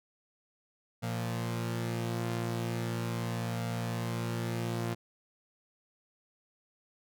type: tone pair together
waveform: sawtooth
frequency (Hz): 116.06 / 173.9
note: A#2 / F3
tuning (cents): -7 / -7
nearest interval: perfect fifth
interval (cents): 700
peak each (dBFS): -29 / -34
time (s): 1.02-4.95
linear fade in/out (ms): 20
effects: none